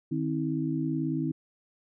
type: tone cluster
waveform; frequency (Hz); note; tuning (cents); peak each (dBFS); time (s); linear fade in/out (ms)
sine; 152.7 / 263.5 / 321.9; D#3 / C4 / E4; -32 / +12 / -41; -31; 0.11-1.32; 10
effects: none